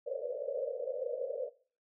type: band-pass noise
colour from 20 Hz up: white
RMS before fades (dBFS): -37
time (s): 0.06-1.5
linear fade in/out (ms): 20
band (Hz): 470 to 590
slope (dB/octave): 96
effects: noise-tail reverb RT60 0.4 s tail -18 dB re dry